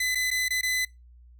sawtooth tone with dropouts, 2013 Hz, B6, 33 cents sharp, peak -21 dBFS, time 0-0.85 s, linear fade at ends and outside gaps 5 ms, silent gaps 0.149-0.154 / 0.305-0.312 / 0.484-0.505 / 0.612-0.63 s, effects noise-tail reverb RT60 0.2 s tail -22 dB re dry + added 60 Hz sine -49 dBFS peak until 1.39 s

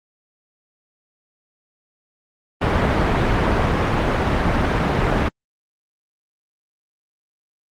pink low-pass noise, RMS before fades -18 dBFS, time 2.61-5.29 s, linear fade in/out 10 ms, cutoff 1900 Hz, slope 12 dB/octave, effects Opus 24 kbps

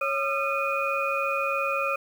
sine tone cluster, 552 / 1214 / 1357 / 2475 Hz, C#5 / D#6 / E6 / D#7, -7 / -43 / +50 / -10 cents, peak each -29 / -30 / -30 / -29 dBFS, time 0.01-1.96 s, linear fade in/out 5 ms, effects 8-bit

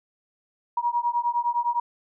sine beating tone pair, 950 / 959.8 Hz, A#5 / B5, +33 / -50 cents, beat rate 9.8 Hz, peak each -25 dBFS, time 0.77-1.8 s, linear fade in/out 5 ms, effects none

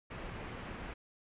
pink low-pass noise, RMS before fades -44 dBFS, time 0.1-0.94 s, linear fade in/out 10 ms, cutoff 2800 Hz, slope 24 dB/octave, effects resampled to 8000 Hz

